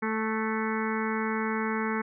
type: harmonic tone with a mistuned harmonic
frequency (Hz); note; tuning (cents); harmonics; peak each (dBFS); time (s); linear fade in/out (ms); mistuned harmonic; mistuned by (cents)
220; A3; 0; 1 / 2 / 4 / 5 / 6 / 7 / 8 / 9 / 10; -30 / -33 / -36 / -37 / -38 / -38 / -39 / -40 / -40; 0.02-2.02; 10; 7; -23
effects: none